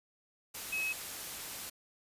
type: tone in noise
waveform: sine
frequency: 2561 Hz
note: D#7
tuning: 49 cents sharp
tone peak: -32 dBFS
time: 0.72-0.93 s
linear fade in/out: 10 ms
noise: white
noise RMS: -42 dBFS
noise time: 0.54-1.7 s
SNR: +7 dB
effects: resampled to 32000 Hz